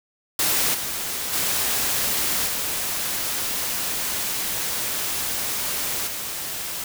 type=noise with level steps; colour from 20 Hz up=white; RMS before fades=-21 / -28 / -23 / -26 / -30 dBFS; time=0.39-6.84 s; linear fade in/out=2 ms; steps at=0.73 / 1.32 / 2.46 / 6.06 s; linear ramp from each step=20 ms; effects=none